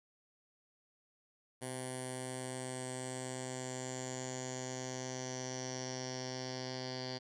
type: tone with low-pass filter sweep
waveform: 10% pulse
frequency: 128.4 Hz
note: C3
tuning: 32 cents flat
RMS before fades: -42 dBFS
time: 1.61-7.19 s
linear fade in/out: 20 ms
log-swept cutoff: 9900 to 4800 Hz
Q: 8.1
effects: none